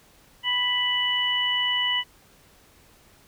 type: harmonic tone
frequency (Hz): 987.8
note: B5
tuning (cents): 0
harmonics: 1 / 2 / 3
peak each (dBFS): -31 / -27 / -23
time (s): 0.43-2.04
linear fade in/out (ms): 50
effects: pink hiss -56 dBFS RMS until 3.27 s